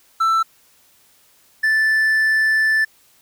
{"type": "tone pair in turn", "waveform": "triangle", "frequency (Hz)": [1330, 1758], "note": ["E6", "A6"], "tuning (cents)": [15, -2], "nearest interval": "perfect fourth", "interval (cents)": 483, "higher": "second", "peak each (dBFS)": -12, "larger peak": "neither", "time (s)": [[0.2, 0.43], [1.63, 2.85]], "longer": "second", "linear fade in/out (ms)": 10, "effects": ["white hiss -55 dBFS RMS until 3.21 s"]}